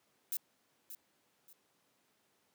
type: noise with echo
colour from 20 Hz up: violet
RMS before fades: -36 dBFS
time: 0.32-0.37 s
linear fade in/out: 2 ms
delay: 580 ms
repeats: 2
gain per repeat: -11 dB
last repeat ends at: 1.53 s
effects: pink hiss -74 dBFS RMS until 2.54 s + high-pass 200 Hz 12 dB/octave